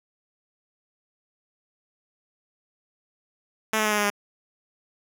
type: tone with pitch steps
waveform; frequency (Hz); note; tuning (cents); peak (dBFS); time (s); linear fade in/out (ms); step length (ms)
5% pulse; 218.5 / 215.5 / 212.5 / 209.6 / 206.7 / 203.9; A3 / A3 / G#3 / G#3 / G#3 / G#3; -12 / -36 / +40 / +16 / -8 / -32; -10; 3.73-4.102; 5; 62
effects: none